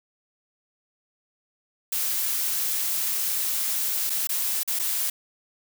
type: noise with dropouts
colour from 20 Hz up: blue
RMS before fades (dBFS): -26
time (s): 1.92-5.1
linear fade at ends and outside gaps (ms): 5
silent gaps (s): 4.097-4.101 / 4.272-4.291 / 4.633-4.676 / 4.791-4.795
effects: none